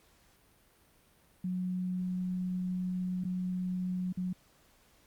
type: tone with dropouts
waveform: sine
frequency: 182.4 Hz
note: F#3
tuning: 24 cents flat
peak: -31 dBFS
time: 1.44-4.33 s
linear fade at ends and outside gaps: 5 ms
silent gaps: 3.239-3.249 / 4.126-4.172 s
effects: pink hiss -65 dBFS RMS until 5.06 s + Opus 48 kbps